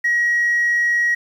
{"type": "tone", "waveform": "sine", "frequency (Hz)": 1902, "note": "A#6", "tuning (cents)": 34, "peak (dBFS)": -13, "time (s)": [0.04, 1.15], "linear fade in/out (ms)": 10, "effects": ["tanh soft clip ceiling -12 dBFS", "8-bit"]}